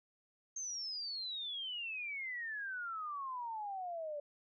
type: exponential sweep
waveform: sine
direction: down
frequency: 6420 to 574 Hz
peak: -39 dBFS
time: 0.56-4.2 s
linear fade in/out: 5 ms
effects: none